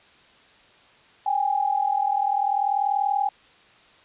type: tone pair together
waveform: sine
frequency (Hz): 790.2 / 830.6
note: G5 / G#5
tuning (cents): +14 / 0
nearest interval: minor second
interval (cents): 86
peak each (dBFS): -23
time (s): 1.26-3.29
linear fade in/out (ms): 5
effects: white hiss -54 dBFS RMS until 4.04 s + resampled to 8000 Hz